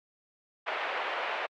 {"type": "band-pass noise", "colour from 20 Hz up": "pink", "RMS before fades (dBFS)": -33, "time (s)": [0.66, 1.47], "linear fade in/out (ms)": 20, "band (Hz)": [530, 2800], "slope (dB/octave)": 24, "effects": ["MP3 96 kbps"]}